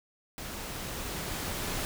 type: noise with level ramp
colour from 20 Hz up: pink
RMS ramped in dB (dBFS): -40 to -33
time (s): 0.38-1.85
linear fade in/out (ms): 0
effects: none